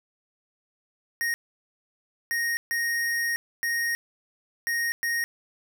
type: tone bursts at uneven times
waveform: square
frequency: 1864.7 Hz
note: A#6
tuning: in tune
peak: -25 dBFS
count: 6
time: 1.21-1.34 / 2.31-2.57 / 2.71-3.36 / 3.63-3.95 / 4.67-4.92 / 5.03-5.24 s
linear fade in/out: 0 ms
effects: none